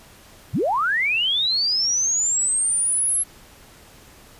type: linear sweep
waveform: sine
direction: up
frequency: 70.4 to 11175 Hz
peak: -18 dBFS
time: 0.53-3.24 s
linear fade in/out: 20 ms
effects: pink hiss -48 dBFS RMS until 4.39 s + resampled to 32000 Hz

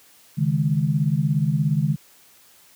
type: chord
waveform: sine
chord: C# suspended second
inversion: none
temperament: equal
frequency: 138.59 / 155.56 / 207.7 Hz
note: C#3 / D#3 / G#3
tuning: 0 / 0 / 0 cents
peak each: -22 / -20 / -26 dBFS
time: 0.37-1.96 s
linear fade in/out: 20 ms
effects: white hiss -53 dBFS RMS until 2.75 s + high-pass 80 Hz 12 dB/octave

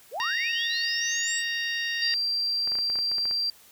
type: linear sweep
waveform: sine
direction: up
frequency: 392 to 8050 Hz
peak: -29 dBFS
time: 0.11-1.43 s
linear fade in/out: 50 ms
type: harmonic tone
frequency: 930 Hz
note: A#5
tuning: 4 cents flat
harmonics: 2 / 3 / 4 / 5 / 6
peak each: -29 / -33 / -35 / -37 / -39 dBFS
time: 0.2-2.14 s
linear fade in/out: 0 ms
type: tone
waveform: sine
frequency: 4717 Hz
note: D8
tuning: 7 cents sharp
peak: -24 dBFS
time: 2.02-3.5 s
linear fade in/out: 2 ms
type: clicks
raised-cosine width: 0.5 ms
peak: -26 dBFS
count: 11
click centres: 2.675 / 2.719 / 2.754 / 2.787 / 2.9 / 2.957 / 2.988 / 3.116 / 3.183 / 3.255 / 3.311 s
effects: white hiss -54 dBFS RMS until 3.71 s

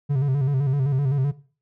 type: tone with vibrato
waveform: triangle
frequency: 137.2 Hz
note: C#3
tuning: 17 cents flat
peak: -16 dBFS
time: 0.09-1.32 s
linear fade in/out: 20 ms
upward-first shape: square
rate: 7.8 Hz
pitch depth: 76 cents each way
effects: noise-tail reverb RT60 0.4 s tail -17 dB re dry

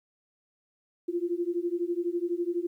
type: beating tone pair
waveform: sine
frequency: 341.4 / 353.4 Hz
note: F4 / F4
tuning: -39 / +21 cents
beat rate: 12 Hz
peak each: -30 dBFS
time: 1.08-2.67 s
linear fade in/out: 10 ms
effects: 11-bit

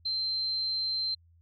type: tone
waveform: sine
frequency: 4122 Hz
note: C8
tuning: 27 cents flat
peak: -28 dBFS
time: 0.05-1.15 s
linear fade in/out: 10 ms
effects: added 84 Hz sine -58 dBFS peak until 1.41 s

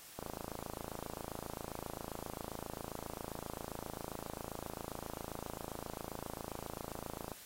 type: click train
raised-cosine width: 1 ms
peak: -28 dBFS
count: 197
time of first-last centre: 0.19-7.317 s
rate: 27.5 Hz
effects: white hiss -54 dBFS RMS until 7.45 s + AAC 48 kbps

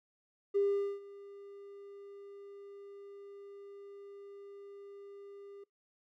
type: tone with ADSR envelope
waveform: triangle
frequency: 400.7 Hz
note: G4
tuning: 38 cents sharp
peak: -22 dBFS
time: 0.54-5.64 s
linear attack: 26 ms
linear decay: 430 ms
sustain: -24 dB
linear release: 6 ms
effects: noise-tail reverb RT60 0.2 s tail -26 dB re dry + tanh soft clip ceiling -24 dBFS

